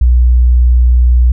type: tone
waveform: sine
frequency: 61 Hz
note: B1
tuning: 21 cents flat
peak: -4 dBFS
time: 0.01-1.32 s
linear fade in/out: 5 ms
effects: none